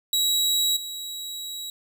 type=tone with level steps; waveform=sawtooth; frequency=3872 Hz; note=B7; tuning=35 cents flat; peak=-17 / -29 dBFS; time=0.13-1.7 s; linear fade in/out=2 ms; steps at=0.76 s; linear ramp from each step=10 ms; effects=none